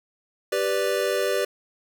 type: chord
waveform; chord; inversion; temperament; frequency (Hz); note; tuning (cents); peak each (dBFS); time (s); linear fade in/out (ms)
square; G major; none; equal; 392 / 493.9 / 587.3; G4 / B4 / D5; 0 / 0 / 0; -27; 0.52-1.45; 5
effects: none